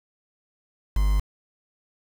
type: tone with quantisation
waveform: triangle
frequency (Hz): 50.5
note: G#1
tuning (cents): -48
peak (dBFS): -16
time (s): 0.96-1.2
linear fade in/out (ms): 5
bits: 6
effects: none